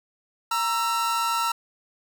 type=tone pair together; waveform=45% pulse; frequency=932.3 / 1334.4 Hz; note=A#5 / E6; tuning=0 / +21 cents; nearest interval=tritone; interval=621 cents; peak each=-26 / -25 dBFS; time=0.51-1.52 s; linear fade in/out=5 ms; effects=none